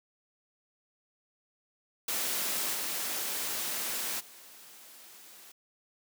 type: noise with level steps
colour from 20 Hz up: white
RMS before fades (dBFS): -32 / -34 / -52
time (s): 2.08-5.52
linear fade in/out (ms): 5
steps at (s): 2.73 / 4.19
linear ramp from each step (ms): 20
effects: high-pass 200 Hz 12 dB/octave